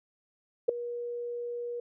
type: tone with ADSR envelope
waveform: sine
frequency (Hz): 479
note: A#4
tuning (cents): +47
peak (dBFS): -16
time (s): 0.68-1.8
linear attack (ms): 12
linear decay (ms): 4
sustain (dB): -17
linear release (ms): 4
effects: none